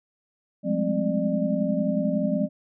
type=tone cluster; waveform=sine; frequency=177.9 / 203.2 / 214.3 / 263.5 / 598 Hz; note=F3 / G#3 / A3 / C4 / D5; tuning=+32 / -38 / -45 / +12 / +31 cents; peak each=-28 dBFS; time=0.63-2.49 s; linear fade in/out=50 ms; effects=none